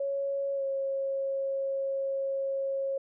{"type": "tone with pitch glide", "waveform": "sine", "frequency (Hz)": [554.4, 544.2], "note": ["C#5", "C#5"], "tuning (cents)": [0, -32], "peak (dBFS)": -28, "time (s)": [0, 2.98], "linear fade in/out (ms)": 5, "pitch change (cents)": -32, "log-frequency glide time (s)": [0.55, 0.63], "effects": []}